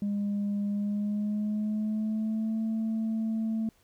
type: tone with pitch glide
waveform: sine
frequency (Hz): 203.5 to 221.9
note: G#3 to A3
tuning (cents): -35 to +15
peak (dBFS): -25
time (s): 0.02-3.69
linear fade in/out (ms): 2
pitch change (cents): +150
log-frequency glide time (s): 0.68-2.61
effects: tanh soft clip ceiling -25 dBFS + pink hiss -66 dBFS RMS until 3.83 s